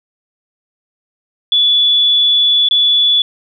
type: tone with dropouts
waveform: sine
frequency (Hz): 3437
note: A7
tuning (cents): -41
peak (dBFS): -8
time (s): 1.52-3.22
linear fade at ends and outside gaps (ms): 2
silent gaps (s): 2.687-2.71
effects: none